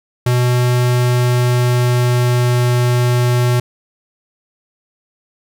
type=tone with pitch glide; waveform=square; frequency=123.47 to 122.69 Hz; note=B2 to B2; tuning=0 to -11 cents; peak=-12 dBFS; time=0.26-3.6 s; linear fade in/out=5 ms; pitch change=-11 cents; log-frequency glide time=0.8-2.71 s; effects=9-bit